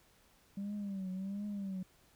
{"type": "tone with vibrato", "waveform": "sine", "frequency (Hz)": 196, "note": "G3", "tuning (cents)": 0, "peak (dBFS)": -35, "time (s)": [0.57, 1.83], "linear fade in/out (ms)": 5, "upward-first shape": "triangle", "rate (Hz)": 1.4, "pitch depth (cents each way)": 110, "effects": ["tanh soft clip ceiling -35 dBFS", "pink hiss -67 dBFS RMS until 2.15 s"]}